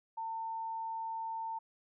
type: tone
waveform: sine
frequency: 900 Hz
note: A5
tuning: 39 cents sharp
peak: -36 dBFS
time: 0.17-1.59 s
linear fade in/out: 10 ms
effects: none